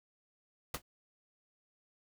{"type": "noise with exponential decay", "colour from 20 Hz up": "pink", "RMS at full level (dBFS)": -31, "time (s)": [0.74, 0.82], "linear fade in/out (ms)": 5, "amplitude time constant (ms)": 16, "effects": []}